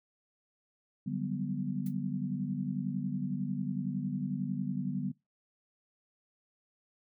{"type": "chord", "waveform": "sine", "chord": "G major seventh", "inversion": "second", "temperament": "equal with one note detuned", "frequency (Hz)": [146.24, 185, 196, 246.9], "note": ["D3", "F#3", "G3", "B3"], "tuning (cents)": [-7, 0, 0, 0], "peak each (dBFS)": -37, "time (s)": [1.06, 5.12], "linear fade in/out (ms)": 10}
{"type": "noise with exponential decay", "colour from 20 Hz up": "blue", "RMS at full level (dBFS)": -46, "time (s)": [1.86, 1.94], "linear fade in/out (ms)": 5, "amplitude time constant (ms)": 17}
{"effects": ["noise-tail reverb RT60 0.2 s tail -21 dB re dry"]}